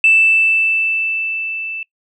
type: tone with level ramp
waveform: sine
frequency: 2647 Hz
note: E7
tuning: 7 cents sharp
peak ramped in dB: -6 to -23 dBFS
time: 0.04-1.83 s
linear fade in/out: 2 ms
effects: noise-tail reverb RT60 0.1 s tail -22 dB re dry + tanh soft clip ceiling -2 dBFS